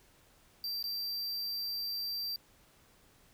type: tone with dropouts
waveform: square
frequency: 4699 Hz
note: D8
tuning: in tune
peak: -35 dBFS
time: 0.64-2.36 s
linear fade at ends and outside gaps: 1 ms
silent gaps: 0.827-0.84 s
effects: pink hiss -64 dBFS RMS until 3.33 s